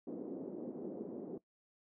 white band-pass noise, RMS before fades -44 dBFS, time 0.07-1.38 s, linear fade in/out 5 ms, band 220 to 400 Hz, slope 24 dB/octave, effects noise-tail reverb RT60 0.1 s tail -18 dB re dry

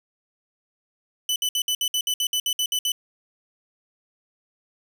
sawtooth tone bursts, 2996 Hz, F#7, 21 cents sharp, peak -18 dBFS, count 13, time 1.29-2.919 s, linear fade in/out 2 ms, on 69 ms, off 61 ms, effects none

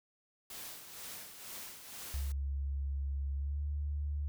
white noise with tremolo, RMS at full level -45 dBFS, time 0.5-2.32 s, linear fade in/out 2 ms, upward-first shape sine, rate 2.1 Hz, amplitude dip 55%
sine tone with pitch glide, 69.3 to 72.79 Hz, C#2 to D2, 0 to -15 cents, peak -33 dBFS, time 2.14-4.28 s, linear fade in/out 0 ms, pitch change +85 cents, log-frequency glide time 3.36-3.62 s
effects none

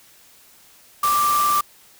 sine tone in noise, 1177 Hz, D6, 3 cents sharp, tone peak -16 dBFS, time 1.03-1.61 s, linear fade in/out 5 ms, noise white, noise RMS -27 dBFS, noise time 1.03-1.61 s, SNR +8 dB, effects white hiss -51 dBFS RMS until 1.99 s

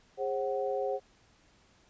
sine tone cluster, 408.9 / 535 / 747 Hz, G#4 / C5 / F#5, -27 / +38 / +16 cents, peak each -34 / -32 / -36 dBFS, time 0.17-1 s, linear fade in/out 50 ms, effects pink hiss -64 dBFS RMS until 1.89 s + resampled to 16000 Hz

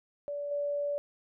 sine tone with level steps, 577 Hz, D5, 31 cents flat, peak -33 / -29 dBFS, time 0.28-0.98 s, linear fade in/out 0 ms, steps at 0.51 s, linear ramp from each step 5 ms, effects none

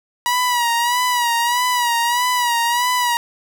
sawtooth tone with vibrato, 965 Hz, B5, 40 cents flat, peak -12 dBFS, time 0.26-3.17 s, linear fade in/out 0 ms, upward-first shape sine, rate 1.6 Hz, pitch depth 59 cents each way, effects none

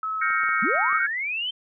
sine tone with pitch glide, 1293 to 1279.6 Hz, E6 to D#6, -34 to +48 cents, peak -25 dBFS, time 0.03-0.99 s, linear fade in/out 2 ms, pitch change -18 cents, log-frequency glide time 0.14-0.87 s
sine chord, G half-diminished seventh, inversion third, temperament equal, 1396.9 / 1568 / 1864.7 / 2217 Hz, F6 / G6 / Bb6 / Db7, 0 / 0 / 0 / 0 cents, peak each -27 / -27 / -29 / -27 dBFS, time 0.21-1.07 s, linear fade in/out 10 ms
clicks, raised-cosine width 0.5 ms, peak -27 dBFS, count 5, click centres 0.304 / 0.435 / 0.49 / 0.753 / 0.928 s
sine linear sweep, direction up, 166.5 to 3136 Hz, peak -25 dBFS, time 0.62-1.51 s, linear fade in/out 10 ms
effects none

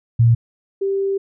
sine tone pair in turn, 116.54 / 392 Hz, A#2 / G4, 0 / 0 cents, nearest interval octave + major sixth, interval 2100 cents, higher second, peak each -9 / -17 dBFS, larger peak first, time 0.19-0.35 / 0.81-1.18 s, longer second, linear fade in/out 10 ms, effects none

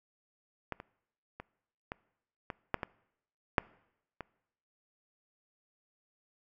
clicks, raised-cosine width 0.5 ms, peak -20 / -29 / -27 / -22 / -22 / -13 / -19 / -8 / -24 dBFS, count 9, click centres 0.723 / 0.801 / 1.4 / 1.919 / 2.502 / 2.743 / 2.832 / 3.582 / 4.207 s, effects noise-tail reverb RT60 0.8 s tail -23 dB re dry

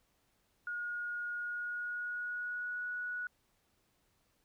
sine tone with pitch glide, 1437 to 1466.3 Hz, F6 to F#6, +49 to -16 cents, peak -36 dBFS, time 0.67-3.27 s, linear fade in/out 2 ms, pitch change +35 cents, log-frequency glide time 1.33-2.87 s, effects pink hiss -75 dBFS RMS until 4.44 s

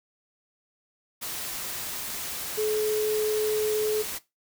sine tone in noise, 428.3 Hz, A4, 47 cents flat, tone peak -23 dBFS, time 2.57-4.03 s, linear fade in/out 20 ms, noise white, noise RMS -34 dBFS, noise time 1.21-4.19 s, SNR +8 dB, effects noise-tail reverb RT60 0.2 s tail -17 dB re dry

